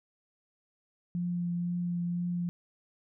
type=tone with vibrato; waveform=sine; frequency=174.61 Hz; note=F3; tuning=in tune; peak=-29 dBFS; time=1.15-2.49 s; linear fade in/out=0 ms; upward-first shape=triangle; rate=2 Hz; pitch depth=14 cents each way; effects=none